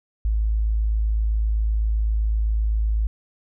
sine tone, 53.9 Hz, A1, 35 cents flat, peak -18 dBFS, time 0.25-3.07 s, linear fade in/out 0 ms, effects none

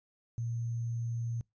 sine tone with sample-and-hold, 116.54 Hz, A#2, in tune, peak -32 dBFS, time 0.38-1.41 s, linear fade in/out 0 ms, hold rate 6300 Hz, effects noise-tail reverb RT60 0.2 s tail -25 dB re dry + resampled to 16000 Hz

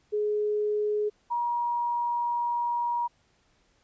sine tone pair in turn, 420 / 953.3 Hz, G#4 / A#5, +19 / +39 cents, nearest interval octave + major second, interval 1420 cents, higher second, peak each -24 / -25 dBFS, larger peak first, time 0.12-1.1 / 1.3-3.08 s, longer second, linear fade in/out 20 ms, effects pink hiss -67 dBFS RMS until 3.83 s + resampled to 16000 Hz

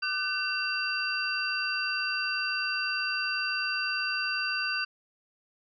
sine tone cluster, 1196 / 1512 / 2729 / 4717 Hz, D6 / F#6 / F7 / D8, +31 / +37 / -41 / +7 cents, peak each -38 / -31 / -33 / -33 dBFS, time 0.02-4.85 s, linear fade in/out 10 ms, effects none

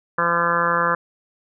harmonic tone, 170.8 Hz, F3, 38 cents flat, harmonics 1 / 2 / 3 / 4 / 5 / 6 / 7 / 8 / 9 / 10, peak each -30 / -34 / -25 / -35 / -33 / -23 / -23 / -24 / -26 / -26 dBFS, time 0.18-0.95 s, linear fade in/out 5 ms, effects none

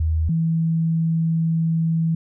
sine tone pair in turn, 79.7 / 163.41 Hz, D#2 / E3, +42 / -15 cents, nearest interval octave, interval 1243 cents, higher second, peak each -17 dBFS, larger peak neither, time 0-0.29 / 0.29-2.15 s, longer second, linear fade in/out 5 ms, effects none

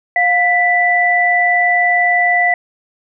sine tone pair together, 707.2 / 1979 Hz, F5 / B6, +22 / +3 cents, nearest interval octave + tritone, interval 1781 cents, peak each -14 / -12 dBFS, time 0.16-2.54 s, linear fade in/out 2 ms, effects none

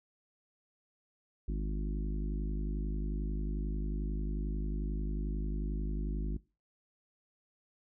harmonic tone, 51.2 Hz, G#1, 24 cents flat, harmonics 1 / 3 / 4 / 5 / 6 / 7, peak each -32 / -42 / -44 / -46 / -48 / -49 dBFS, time 1.48-6.37 s, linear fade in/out 5 ms, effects noise-tail reverb RT60 0.3 s tail -21 dB re dry

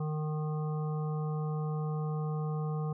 harmonic tone, 153.3 Hz, D#3, 25 cents flat, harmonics 1 / 3 / 5 / 7 / 8, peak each -31 / -41 / -45 / -48 / -49 dBFS, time 0-2.93 s, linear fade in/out 5 ms, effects none

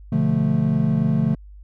triangle chord, B half-diminished seventh, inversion none, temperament equal, 123.47 / 146.83 / 174.61 / 220 Hz, B2 / D3 / F3 / A3, 0 / 0 / 0 / 0 cents, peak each -24 / -19 / -21 / -19 dBFS, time 0.12-1.35 s, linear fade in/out 5 ms, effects added 50 Hz sine -39 dBFS peak until 1.63 s

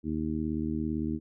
harmonic tone, 77.78 Hz, D#2, in tune, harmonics 1 / 2 / 3 / 4 / 5, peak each -37 / -37 / -32 / -33 / -42 dBFS, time 0.03-1.2 s, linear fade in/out 50 ms, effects none

